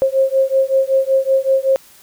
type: beating tone pair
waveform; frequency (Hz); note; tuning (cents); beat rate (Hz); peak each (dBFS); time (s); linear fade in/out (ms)
sine; 532 / 537.3; C5 / C5; +29 / +46; 5.3; -15; 0.02-1.76; 0
effects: white hiss -46 dBFS RMS until 2.02 s